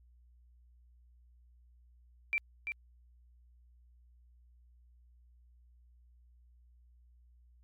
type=tone with echo; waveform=sine; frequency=2349 Hz; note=D7; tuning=in tune; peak=-28 dBFS; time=2.33-2.38 s; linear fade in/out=0 ms; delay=340 ms; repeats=1; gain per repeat=-6 dB; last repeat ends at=2.72 s; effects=added 60 Hz sine -59 dBFS peak until 7.63 s + MP3 96 kbps